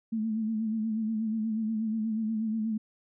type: tone with vibrato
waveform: sine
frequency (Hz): 220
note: A3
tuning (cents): 0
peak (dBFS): -27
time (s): 0.12-2.78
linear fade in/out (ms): 10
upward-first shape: sine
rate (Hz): 8.3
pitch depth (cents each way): 51
effects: none